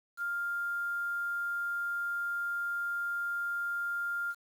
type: tone with quantisation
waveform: sine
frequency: 1400 Hz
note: F6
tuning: 4 cents sharp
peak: -31 dBFS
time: 0.17-4.35 s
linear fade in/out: 50 ms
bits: 9
effects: none